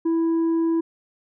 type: tone with tanh clipping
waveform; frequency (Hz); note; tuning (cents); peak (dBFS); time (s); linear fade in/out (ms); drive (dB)
triangle; 329.6; E4; 0; -19; 0.05-0.81; 10; 8
effects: none